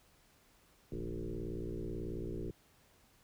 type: tone with frequency modulation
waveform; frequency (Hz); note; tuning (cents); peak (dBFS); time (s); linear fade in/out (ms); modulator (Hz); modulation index
sine; 164.81; E3; 0; -37; 0.92-2.51; 2; 58.3; 4.5
effects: pink hiss -67 dBFS RMS until 3.23 s